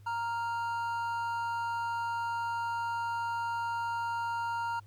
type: tone pair together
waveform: triangle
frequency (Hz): 932.3 / 1396.9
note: A#5 / F6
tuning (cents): 0 / 0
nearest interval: perfect fifth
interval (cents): 700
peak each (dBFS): -30 / -36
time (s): 0.06-4.8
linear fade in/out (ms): 10
effects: added 102 Hz sine -51 dBFS peak until 4.86 s + pink hiss -68 dBFS RMS until 4.86 s